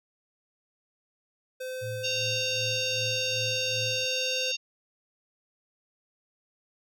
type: tone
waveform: square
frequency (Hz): 514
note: C5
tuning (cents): -31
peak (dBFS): -34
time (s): 1.6-4.52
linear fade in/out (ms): 10
type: tone with tremolo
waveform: sine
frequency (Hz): 112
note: A2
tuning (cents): +31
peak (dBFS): -34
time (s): 1.81-4.06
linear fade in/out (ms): 20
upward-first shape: sine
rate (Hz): 2.6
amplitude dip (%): 80
type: harmonic tone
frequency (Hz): 920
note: A#5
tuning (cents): -23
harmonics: 3 / 4 / 5 / 6 / 7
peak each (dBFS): -31 / -33 / -35 / -37 / -38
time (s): 2.03-4.57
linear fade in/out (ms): 20
effects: none